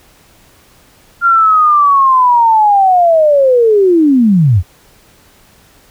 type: linear sweep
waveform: sine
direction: down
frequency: 1399 to 77.78 Hz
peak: -5 dBFS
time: 1.21-4.63 s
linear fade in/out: 50 ms
effects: pink hiss -46 dBFS RMS until 5.9 s